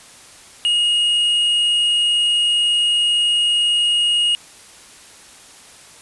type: tone with tanh clipping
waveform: triangle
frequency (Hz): 2871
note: F7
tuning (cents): +47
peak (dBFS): -15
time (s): 0.65-4.35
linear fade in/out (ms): 0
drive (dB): 9
effects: white hiss -43 dBFS RMS until 6.01 s + resampled to 24000 Hz